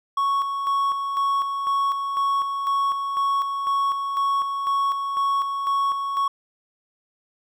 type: tone with tremolo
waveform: triangle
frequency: 1108.7 Hz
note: C#6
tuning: in tune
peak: -17 dBFS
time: 0.17-6.28 s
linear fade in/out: 5 ms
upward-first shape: square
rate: 2 Hz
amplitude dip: 45%
effects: none